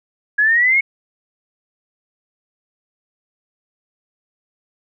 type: exponential sweep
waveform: sine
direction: up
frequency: 1661.2 to 2208 Hz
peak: -11 dBFS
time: 0.38-0.81 s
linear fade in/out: 10 ms
effects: none